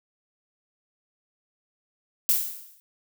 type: noise with exponential decay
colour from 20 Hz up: violet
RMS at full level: -19 dBFS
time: 2.29-2.8 s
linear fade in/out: 0 ms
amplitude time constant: 110 ms
effects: none